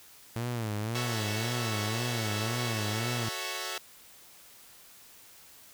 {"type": "tone with vibrato", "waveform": "sawtooth", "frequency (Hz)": 112.7, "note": "A2", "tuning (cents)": 42, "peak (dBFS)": -27, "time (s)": [0.36, 3.29], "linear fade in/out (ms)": 0, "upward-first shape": "sine", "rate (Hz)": 1.9, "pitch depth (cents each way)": 140}
{"type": "chord", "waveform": "5% pulse", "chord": "F# minor seventh", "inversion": "none", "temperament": "equal", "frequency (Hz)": [370, 440, 554.4, 659.3], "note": ["F#4", "A4", "C#5", "E5"], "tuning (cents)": [0, 0, 0, 0], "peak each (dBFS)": -28, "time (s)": [0.95, 3.78], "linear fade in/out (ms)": 2}
{"effects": ["white hiss -54 dBFS RMS until 5.73 s"]}